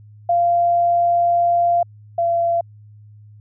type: tone pair in turn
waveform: sine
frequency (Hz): 692 / 681.7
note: F5 / F5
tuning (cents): -16 / -42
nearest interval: unison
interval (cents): 26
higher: first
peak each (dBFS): -13 / -15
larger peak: first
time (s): 0.29-1.83 / 2.18-2.61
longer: first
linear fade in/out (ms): 5
effects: added 105 Hz sine -41 dBFS peak until 3.4 s